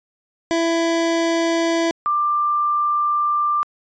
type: tone pair in turn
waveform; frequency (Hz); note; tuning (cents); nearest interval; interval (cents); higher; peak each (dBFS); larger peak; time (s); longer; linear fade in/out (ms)
25% pulse / sine; 332.7 / 1185.6; E4 / D6; +16 / +16; octave + minor seventh; 2200; second; -13 / -16; first; 0.51-1.91 / 2.06-3.63; second; 0
effects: resampled to 16000 Hz